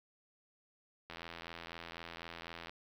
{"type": "click train", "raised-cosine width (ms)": 0.3, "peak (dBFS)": -29, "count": 135, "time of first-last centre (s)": [1.1, 2.695], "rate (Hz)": 84, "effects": ["10-bit"]}